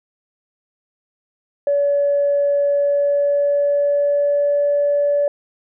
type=tone with pitch glide; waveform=sine; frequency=570 to 576.3 Hz; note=C#5 to D5; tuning=+48 to -33 cents; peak=-13 dBFS; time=1.67-5.28 s; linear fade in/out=2 ms; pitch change=+19 cents; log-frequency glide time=2.66-4.64 s; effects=tanh soft clip ceiling -9 dBFS